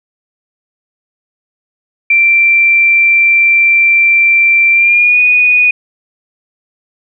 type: tone with pitch glide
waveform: sine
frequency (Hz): 2353 to 2471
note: D7 to D#7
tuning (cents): +3 to -13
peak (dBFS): -5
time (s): 2.1-5.71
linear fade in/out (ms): 5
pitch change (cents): +84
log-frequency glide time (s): 4.72-5.2
effects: none